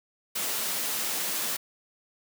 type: high-pass noise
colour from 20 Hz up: white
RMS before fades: -30 dBFS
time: 0.35-1.57 s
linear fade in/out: 10 ms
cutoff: 160 Hz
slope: 24 dB/octave
effects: none